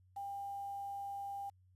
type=tone with quantisation; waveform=sine; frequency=798 Hz; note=G5; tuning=31 cents sharp; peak=-40 dBFS; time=0.16-1.5 s; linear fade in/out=10 ms; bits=10; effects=added 92 Hz sine -64 dBFS peak until 1.75 s + resampled to 32000 Hz